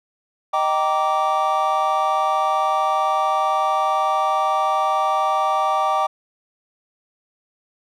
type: chord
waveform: triangle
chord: Eb major seventh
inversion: none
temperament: just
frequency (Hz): 622.3 / 777.8 / 933.4 / 1166.7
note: Eb5 / G5 / Bb5 / D6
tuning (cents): 0 / -14 / +2 / -12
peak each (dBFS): -23 / -19 / -24 / -19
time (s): 0.53-6.07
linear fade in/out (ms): 10
effects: none